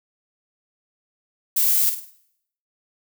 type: noise with echo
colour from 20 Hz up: violet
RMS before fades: -19 dBFS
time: 1.56-1.9 s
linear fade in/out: 10 ms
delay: 51 ms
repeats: 4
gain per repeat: -8 dB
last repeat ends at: 2.104 s
effects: noise-tail reverb RT60 0.7 s tail -17 dB re dry